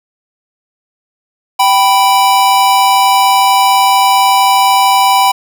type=tone pair together; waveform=square; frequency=778.9 / 987.8 Hz; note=G5 / B5; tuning=-11 / 0 cents; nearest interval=major third; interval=411 cents; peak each=-10 dBFS; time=1.59-5.32 s; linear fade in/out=10 ms; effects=none